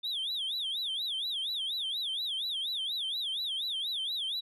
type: tone with vibrato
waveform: sine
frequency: 3500 Hz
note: A7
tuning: 10 cents flat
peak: -29 dBFS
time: 0.03-4.41 s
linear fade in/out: 20 ms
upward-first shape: sine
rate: 4.2 Hz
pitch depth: 220 cents each way
effects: tanh soft clip ceiling -30 dBFS